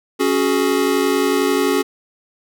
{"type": "chord", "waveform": "square", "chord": "C# suspended fourth", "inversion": "none", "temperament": "equal with one note detuned", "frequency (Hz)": [277.2, 370, 421.3], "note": ["C#4", "F#4", "G#4"], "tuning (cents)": [0, 0, 25], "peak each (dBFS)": [-20, -20, -20], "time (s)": [0.19, 1.83], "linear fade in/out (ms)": 20, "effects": []}